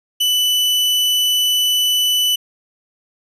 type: tone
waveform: 40% pulse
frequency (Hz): 2985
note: F#7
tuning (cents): +15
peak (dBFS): -13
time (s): 0.2-2.36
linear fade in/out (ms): 10
effects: resampled to 32000 Hz